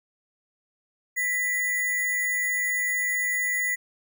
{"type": "tone with sample-and-hold", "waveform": "sine", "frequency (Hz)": 1975.5, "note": "B6", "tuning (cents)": 0, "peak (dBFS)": -23, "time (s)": [1.16, 3.76], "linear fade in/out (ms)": 20, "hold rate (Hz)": 8820, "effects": []}